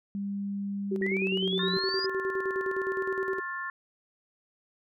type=tone with pitch glide; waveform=sine; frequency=199.9 to 181.2 Hz; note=G3 to F#3; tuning=+34 to -36 cents; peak=-30 dBFS; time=0.15-1.77 s; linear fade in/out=0 ms; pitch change=-170 cents; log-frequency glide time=0.94-1.6 s
type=tone with tremolo; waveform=sine; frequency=383.2 Hz; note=G4; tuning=39 cents flat; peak=-27 dBFS; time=0.91-3.4 s; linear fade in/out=10 ms; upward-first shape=square; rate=9.7 Hz; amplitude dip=60%
type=linear sweep; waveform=sine; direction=up; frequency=1864.7 to 4985 Hz; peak=-30 dBFS; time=1.02-2.06 s; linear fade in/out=2 ms
type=chord; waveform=sine; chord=F major; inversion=second; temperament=equal with one note detuned; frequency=1072.8 / 1396.9 / 1760 Hz; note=C6 / F6 / A6; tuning=+43 / 0 / 0 cents; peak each=-37 / -40 / -35 dBFS; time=1.59-3.7 s; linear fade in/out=2 ms
effects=none